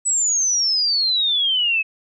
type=exponential sweep; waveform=sine; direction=down; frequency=7980 to 2556 Hz; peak=-16 dBFS; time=0.05-1.83 s; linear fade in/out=20 ms; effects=none